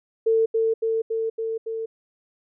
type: tone with echo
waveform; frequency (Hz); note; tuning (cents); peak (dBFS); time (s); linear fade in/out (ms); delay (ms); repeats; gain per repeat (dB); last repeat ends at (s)
sine; 448.9; A4; +35; -16; 0.26-0.46; 10; 280; 5; -2; 1.86
effects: none